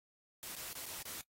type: noise with dropouts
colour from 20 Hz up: white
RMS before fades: -45 dBFS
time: 0.43-1.21 s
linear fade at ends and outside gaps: 0 ms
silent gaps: 0.552-0.565 / 0.73-0.753 / 0.857-0.863 / 1.023-1.054 s
effects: noise-tail reverb RT60 0.1 s tail -23 dB re dry + AAC 48 kbps